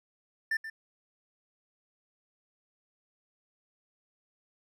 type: tone with echo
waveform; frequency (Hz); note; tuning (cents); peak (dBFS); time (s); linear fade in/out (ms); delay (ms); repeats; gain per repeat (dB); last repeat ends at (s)
triangle; 1782; A6; +22; -25; 0.51-0.57; 5; 130; 1; -11; 0.7
effects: none